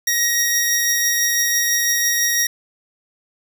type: tone pair together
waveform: sawtooth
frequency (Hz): 1886 / 5652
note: A#6 / F8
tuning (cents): +20 / +20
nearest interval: octave + perfect fifth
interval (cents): 1900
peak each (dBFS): -16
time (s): 0.07-2.47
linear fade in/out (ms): 5
effects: none